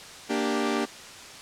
sawtooth chord, G minor, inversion first, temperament equal, 233.1 / 293.7 / 392 Hz, Bb3 / D4 / G4, 0 / 0 / 0 cents, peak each -25 dBFS, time 0.29-0.86 s, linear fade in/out 20 ms, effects white hiss -43 dBFS RMS until 1.41 s + low-pass 7000 Hz 12 dB/octave

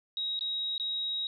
sine tone with dropouts, 3806 Hz, A#7, 35 cents sharp, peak -30 dBFS, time 0.17-1.27 s, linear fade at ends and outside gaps 1 ms, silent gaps 0.392-0.409 / 0.78-0.798 s, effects none

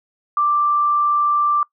sine tone, 1177 Hz, D6, 3 cents sharp, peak -14 dBFS, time 0.37-1.63 s, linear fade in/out 2 ms, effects noise-tail reverb RT60 0.1 s tail -21 dB re dry

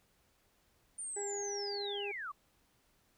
sine linear sweep, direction down, 9120 to 1075 Hz, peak -39 dBFS, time 0.98-2.32 s, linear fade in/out 10 ms
harmonic tone, 405.2 Hz, G#4, 43 cents flat, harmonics 1 / 2 / 4 / 5, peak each -39 / -46 / -55 / -57 dBFS, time 1.16-2.12 s, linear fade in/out 10 ms
effects pink hiss -72 dBFS RMS until 3.17 s

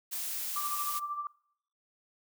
blue noise, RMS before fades -36 dBFS, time 0.11-1 s, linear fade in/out 20 ms
sine tone with tremolo, 1174.7 Hz, D6, in tune, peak -31 dBFS, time 0.56-1.27 s, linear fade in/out 2 ms, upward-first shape sine, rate 13 Hz, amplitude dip 60%
effects noise-tail reverb RT60 0.7 s tail -24 dB re dry

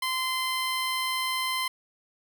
15% pulse tone, 1035 Hz, C6, 19 cents flat, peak -20 dBFS, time 0.02-1.68 s, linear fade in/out 5 ms, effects none

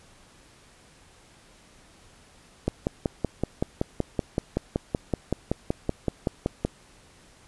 click train, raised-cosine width 2 ms, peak -10 dBFS, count 22, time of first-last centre 2.68-6.65 s, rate 5.29 Hz, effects pink hiss -55 dBFS RMS until 7.47 s + resampled to 24000 Hz

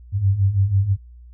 sine beating tone pair, 94 / 100.1 Hz, F#2 / G2, +28 / +37 cents, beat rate 6.1 Hz, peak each -21 / -16 dBFS, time 0.12-0.97 s, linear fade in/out 50 ms, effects added 60 Hz sine -40 dBFS peak until 1.33 s

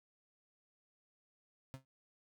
35% pulse tone with exponential decay, 132.9 Hz, C3, 27 cents sharp, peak -39 dBFS, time 1.74-1.85 s, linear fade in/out 0 ms, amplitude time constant 22 ms, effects none

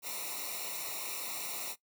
white noise with comb filter, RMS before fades -39 dBFS, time 0.02-1.76 s, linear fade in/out 50 ms, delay 0.62 ms, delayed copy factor -1, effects noise-tail reverb RT60 0.1 s tail -18 dB re dry

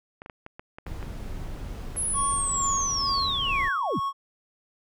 clicks, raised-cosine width 0.5 ms, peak -25 dBFS, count 9, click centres 0.219 / 0.261 / 0.298 / 0.464 / 0.595 / 0.785 / 0.866 / 1.028 / 1.961 s
brown noise, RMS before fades -35 dBFS, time 0.86-3.69 s, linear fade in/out 10 ms
sine linear sweep, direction down, 10880 to 56.3 Hz, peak -25 dBFS, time 1.96-4 s, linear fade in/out 20 ms
triangle tone with tremolo, 1102 Hz, C#6, 11 cents flat, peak -23 dBFS, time 2.13-4.13 s, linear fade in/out 50 ms, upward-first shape sine, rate 2.2 Hz, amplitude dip 60%
effects none

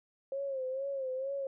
sine tone with vibrato, 535 Hz, C5, 38 cents sharp, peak -33 dBFS, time 0.32-1.47 s, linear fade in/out 2 ms, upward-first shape sine, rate 2.2 Hz, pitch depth 72 cents each way, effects none

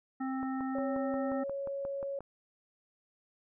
harmonic tone, 263.7 Hz, C4, 14 cents sharp, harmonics 1 / 3 / 5 / 7, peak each -33 / -41 / -44 / -49 dBFS, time 0.2-1.44 s, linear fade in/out 10 ms
click train, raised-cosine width 1 ms, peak -30 dBFS, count 11, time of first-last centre 0.43-2.206 s, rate 5.63 Hz
sine tone, 554.4 Hz, C#5, in tune, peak -34 dBFS, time 0.75-2.19 s, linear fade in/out 2 ms
effects none

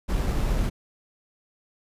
brown noise with sample-and-hold, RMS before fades -24 dBFS, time 0.08-0.7 s, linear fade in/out 20 ms, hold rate 6300 Hz, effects resampled to 32000 Hz

